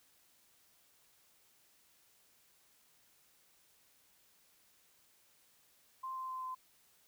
sine tone with pitch steps, 1046.5 / 1040.5 / 1034.5 / 1028.5 Hz, C6 / C6 / C6 / C6, 0 / -10 / -20 / -30 cents, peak -39 dBFS, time 6.03-6.55 s, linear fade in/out 10 ms, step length 130 ms, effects white hiss -69 dBFS RMS until 7.07 s

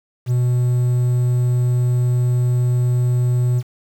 triangle tone with quantisation, 123.47 Hz, B2, in tune, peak -12 dBFS, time 0.26-3.63 s, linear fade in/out 50 ms, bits 7, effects none

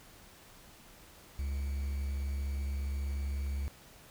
triangle tone with quantisation, 69.3 Hz, C#2, in tune, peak -30 dBFS, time 1.39-3.68 s, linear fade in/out 0 ms, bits 9, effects pink hiss -56 dBFS RMS until 4.1 s

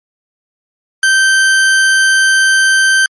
40% pulse tone, 1556 Hz, G6, 13 cents flat, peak -6 dBFS, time 1.03-3.06 s, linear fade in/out 2 ms, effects MP3 48 kbps

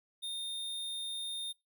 square tone, 3649 Hz, A#7, 38 cents flat, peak -37 dBFS, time 0.22-1.53 s, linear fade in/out 20 ms, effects noise-tail reverb RT60 0.2 s tail -21 dB re dry

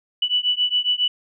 sine beating tone pair, 2960 / 2967.3 Hz, F#7 / F#7, 0 / +4 cents, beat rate 7.3 Hz, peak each -21 / -21 dBFS, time 0.22-1.08 s, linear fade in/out 5 ms, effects none

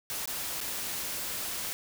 white noise with dropouts, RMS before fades -35 dBFS, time 0.1-1.73 s, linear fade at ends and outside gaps 0 ms, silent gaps 0.257-0.275 / 0.605-0.612 s, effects none

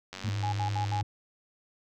click train, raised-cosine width 0.2 ms, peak -22 dBFS, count 84, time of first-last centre 0.13-1.01 s, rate 94.3 Hz
triangle tone with exponential growth, 220 Hz, A3, in tune, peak -28 dBFS, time 0.16-0.29 s, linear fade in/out 0 ms, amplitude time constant 27 ms
triangle tone with vibrato, 103.83 Hz, G#2, in tune, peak -27 dBFS, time 0.24-1.03 s, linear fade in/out 5 ms, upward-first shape sine, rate 9.1 Hz, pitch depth 25 cents each way
sine tone bursts, 830.6 Hz, G#5, in tune, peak -30 dBFS, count 4, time 0.43-1.012 s, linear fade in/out 5 ms, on 96 ms, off 66 ms
effects none

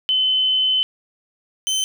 sine / 25% pulse tone pair in turn, 3044 / 3074 Hz, F#7 / G7, +48 / -35 cents, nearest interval unison, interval 17 cents, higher second, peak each -15 dBFS, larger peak neither, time 0.09-0.83 / 1.67-1.84 s, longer first, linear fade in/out 0 ms, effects none

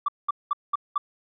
sine tone bursts, 1163 Hz, D6, 17 cents flat, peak -19 dBFS, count 5, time 0.06-0.98 s, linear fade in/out 5 ms, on 24 ms, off 200 ms, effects tanh soft clip ceiling -16 dBFS

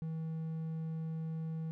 triangle tone, 160.8 Hz, E3, 43 cents flat, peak -34 dBFS, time 0.02-1.71 s, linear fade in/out 0 ms, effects none

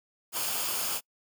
white noise with comb filter, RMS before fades -31 dBFS, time 0.32-1.01 s, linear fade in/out 50 ms, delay 0.51 ms, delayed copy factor -0.5, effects noise-tail reverb RT60 0.1 s tail -26 dB re dry

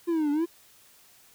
triangle exponential two-way sweep, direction down then up, 349.2 to 285 to 349.2 Hz, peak -21 dBFS, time 0.07-0.46 s, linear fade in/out 20 ms, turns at 0.31 s, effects white hiss -57 dBFS RMS until 1.34 s

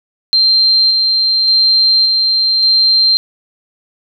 sine tone with tremolo, 4155 Hz, C8, 13 cents flat, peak -7 dBFS, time 0.33-3.17 s, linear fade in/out 0 ms, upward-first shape square, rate 0.87 Hz, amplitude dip 25%, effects none

